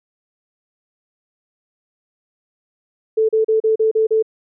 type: tone bursts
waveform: sine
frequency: 440 Hz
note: A4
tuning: in tune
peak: -12 dBFS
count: 7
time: 3.17-4.226 s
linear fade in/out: 10 ms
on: 120 ms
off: 36 ms
effects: none